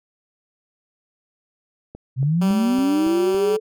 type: click train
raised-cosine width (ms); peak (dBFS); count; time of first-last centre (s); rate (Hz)
2; -23; 6; 1.95-3.347; 3.58
type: linear sweep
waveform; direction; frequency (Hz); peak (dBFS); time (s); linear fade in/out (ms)
sine; up; 123.3 to 440; -16; 2.16-3.6; 50
type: tone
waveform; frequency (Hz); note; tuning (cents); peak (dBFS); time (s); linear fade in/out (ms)
10% pulse; 193.6; G3; -21; -18; 2.41-3.57; 10
effects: none